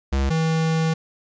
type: tone pair in turn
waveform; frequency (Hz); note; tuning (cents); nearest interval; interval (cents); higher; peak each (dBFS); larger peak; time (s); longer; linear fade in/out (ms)
square; 67.9 / 161.1; C#2 / E3; -35 / -39; octave + minor third; 1496; second; -19; neither; 0.12-0.3 / 0.3-0.94; second; 10
effects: resampled to 16000 Hz + 10-bit